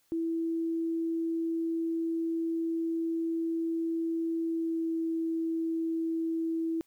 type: tone with pitch glide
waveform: sine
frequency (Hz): 329.6 to 327.3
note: E4 to E4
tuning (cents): 0 to -12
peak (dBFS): -28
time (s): 0.12-6.81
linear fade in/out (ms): 0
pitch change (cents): -12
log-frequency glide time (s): 4.42-4.95
effects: white hiss -70 dBFS RMS until 6.86 s